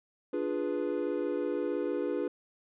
triangle chord, D diminished seventh, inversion none, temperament equal, 293.7 / 349.2 / 415.3 / 493.9 Hz, D4 / F4 / Ab4 / Cb5, 0 / 0 / 0 / 0 cents, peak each -33 dBFS, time 0.33-2.28 s, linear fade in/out 5 ms, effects resampled to 8000 Hz

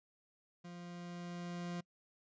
40% pulse tone with level ramp, 174.61 Hz, F3, in tune, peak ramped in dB -47 to -38 dBFS, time 0.64-1.81 s, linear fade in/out 10 ms, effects noise-tail reverb RT60 0.1 s tail -25 dB re dry + resampled to 16000 Hz

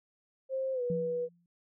sine tone with pitch glide, 529 to 487.9 Hz, C5 to B4, +19 to -21 cents, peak -30 dBFS, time 0.49-1.29 s, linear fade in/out 50 ms, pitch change -140 cents, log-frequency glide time 0.73-0.82 s
sine tone with exponential decay, 172.6 Hz, F3, 20 cents flat, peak -30 dBFS, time 0.9-1.46 s, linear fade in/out 2 ms, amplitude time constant 120 ms
effects none

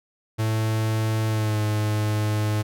45% pulse tone with pitch glide, 110 to 106.38 Hz, A2 to G#2, 0 to +42 cents, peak -21 dBFS, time 0.38-2.63 s, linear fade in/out 20 ms, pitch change -58 cents, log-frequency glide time 1.26-1.6 s, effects none

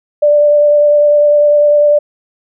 sine tone with vibrato, 589 Hz, D5, 5 cents sharp, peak -5 dBFS, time 0.22-1.99 s, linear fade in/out 10 ms, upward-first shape sine, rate 10 Hz, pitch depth 12 cents each way, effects none

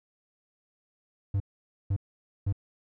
triangle tone bursts, 98.5 Hz, G2, 9 cents sharp, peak -22 dBFS, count 3, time 1.34-2.526 s, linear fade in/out 5 ms, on 62 ms, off 500 ms, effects none

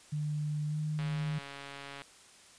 sine tone with pitch glide, 150 to 153.15 Hz, D3 to D#3, +37 to -27 cents, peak -31 dBFS, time 0.12-1.39 s, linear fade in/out 10 ms, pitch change +36 cents, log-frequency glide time 0.67-0.78 s
click train, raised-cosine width 0.3 ms, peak -28 dBFS, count 145, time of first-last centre 0.99-2.019 s, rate 140 Hz
effects white hiss -57 dBFS RMS until 2.58 s + resampled to 22050 Hz

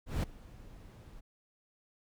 brown noise with ADSR envelope, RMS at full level -29 dBFS, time 0.06-1.21 s, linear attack 170 ms, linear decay 13 ms, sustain -22 dB, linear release 18 ms, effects none

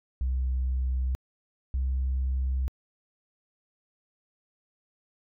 sine tone pair in turn, 64.1 / 65.3 Hz, C2 / C2, -35 / -3 cents, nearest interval unison, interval 32 cents, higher second, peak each -23 dBFS, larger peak neither, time 0.21-1.15 / 1.74-2.68 s, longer neither, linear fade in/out 0 ms, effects tanh soft clip ceiling -22 dBFS

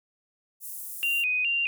pink high-pass noise, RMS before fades -38 dBFS, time 0.6-1.25 s, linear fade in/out 50 ms, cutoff 9500 Hz, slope 24 dB/octave
sine tone with vibrato, 2633 Hz, E7, 3 cents flat, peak -23 dBFS, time 1.03-1.67 s, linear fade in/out 0 ms, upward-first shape square, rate 2.4 Hz, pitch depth 92 cents each way
effects none

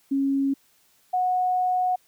sine tone pair in turn, 274.4 / 732.6 Hz, C#4 / F#5, -17 / -17 cents, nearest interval octave + perfect fourth, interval 1700 cents, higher second, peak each -20 dBFS, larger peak neither, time 0.11-0.54 / 1.13-1.96 s, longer second, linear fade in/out 10 ms, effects white hiss -62 dBFS RMS until 2.07 s

